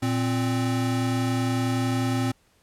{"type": "tone pair together", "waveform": "square", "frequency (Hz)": [116.53, 261.6], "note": ["A#2", "C4"], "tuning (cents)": [0, 0], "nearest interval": "octave + major second", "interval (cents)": 1400, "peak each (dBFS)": -26, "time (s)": [0.02, 2.32], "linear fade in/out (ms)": 10, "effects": ["pink hiss -63 dBFS RMS until 2.62 s", "low-pass 12000 Hz 12 dB/octave"]}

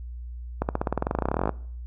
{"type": "accelerating click train", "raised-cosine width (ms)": 1, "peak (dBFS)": -10, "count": 24, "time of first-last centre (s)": [0.62, 1.493], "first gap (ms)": 69, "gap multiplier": 0.94, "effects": ["noise-tail reverb RT60 0.6 s tail -22 dB re dry", "added 60 Hz sine -34 dBFS peak until 1.86 s"]}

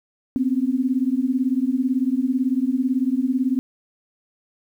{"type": "beating tone pair", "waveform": "sine", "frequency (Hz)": [250, 268], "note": ["B3", "C4"], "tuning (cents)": [21, 42], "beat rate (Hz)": 18, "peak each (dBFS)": -21, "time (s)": [0.36, 3.59], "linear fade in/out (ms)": 0, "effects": ["9-bit"]}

